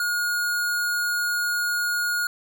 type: tone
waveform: square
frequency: 1436 Hz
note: F6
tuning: 48 cents sharp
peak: -23 dBFS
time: 0-2.27 s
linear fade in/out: 2 ms
effects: none